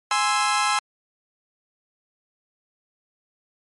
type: chord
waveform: sawtooth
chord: Ab augmented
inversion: none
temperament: equal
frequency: 830.6 / 1046.5 / 1318.5 Hz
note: Ab5 / C6 / E6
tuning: 0 / 0 / 0 cents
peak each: -20 dBFS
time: 0.11-0.79 s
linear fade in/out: 2 ms
effects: MP3 48 kbps